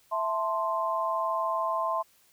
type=chord; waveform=sine; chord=A minor; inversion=second; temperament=equal; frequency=659.3 / 880 / 1046.5 Hz; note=E5 / A5 / C6; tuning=0 / 0 / 0 cents; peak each=-31 / -34 / -28 dBFS; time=0.11-2.03 s; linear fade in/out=20 ms; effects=white hiss -63 dBFS RMS until 2.32 s